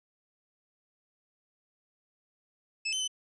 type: tone with pitch steps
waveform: 25% pulse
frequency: 2615 / 3061 / 3033 Hz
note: E7 / G7 / F#7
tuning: -15 / -42 / +42 cents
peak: -26 dBFS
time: 2.85-3.078 s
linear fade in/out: 10 ms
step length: 76 ms
effects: resampled to 22050 Hz